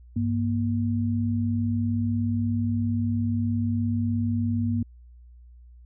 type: tone pair together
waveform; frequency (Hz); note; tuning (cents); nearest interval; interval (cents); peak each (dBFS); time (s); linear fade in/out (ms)
sine; 99.65 / 236.6; G2 / A#3; +29 / +26; octave + minor third; 1497; -25; 0.16-4.83; 5
effects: added 60 Hz sine -46 dBFS peak until 5.85 s